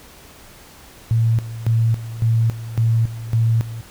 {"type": "tone with tremolo", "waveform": "sine", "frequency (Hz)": 113.9, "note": "A#2", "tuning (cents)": -40, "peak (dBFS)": -13, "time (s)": [1.11, 3.81], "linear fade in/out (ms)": 0, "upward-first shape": "square", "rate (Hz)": 1.8, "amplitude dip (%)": 80, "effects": ["pink hiss -44 dBFS RMS until 3.9 s"]}